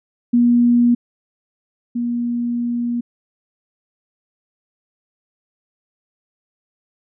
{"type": "tone pair in turn", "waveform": "sine", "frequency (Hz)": [240, 238.8], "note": ["B3", "A#3"], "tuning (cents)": [-49, 42], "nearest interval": "unison", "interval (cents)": 9, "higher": "first", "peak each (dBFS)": [-10, -18], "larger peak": "first", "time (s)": [[0.33, 0.95], [1.95, 3.01]], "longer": "second", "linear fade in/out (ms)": 10, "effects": []}